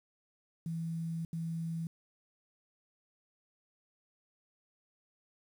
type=tone bursts at uneven times; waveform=sine; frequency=164.81 Hz; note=E3; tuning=in tune; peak=-34 dBFS; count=2; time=0.66-1.25 / 1.33-1.87 s; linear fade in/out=2 ms; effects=10-bit